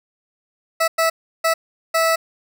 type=tone bursts at uneven times; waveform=20% pulse; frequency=654 Hz; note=E5; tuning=14 cents flat; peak=-10 dBFS; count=4; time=0.8-0.88 / 0.98-1.1 / 1.44-1.54 / 1.94-2.16 s; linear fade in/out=10 ms; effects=none